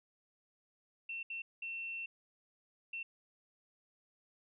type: tone bursts at uneven times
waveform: sine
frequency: 2700 Hz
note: E7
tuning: 41 cents sharp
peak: -39 dBFS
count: 4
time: 1.09-1.23 / 1.3-1.42 / 1.62-2.06 / 2.93-3.03 s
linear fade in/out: 5 ms
effects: none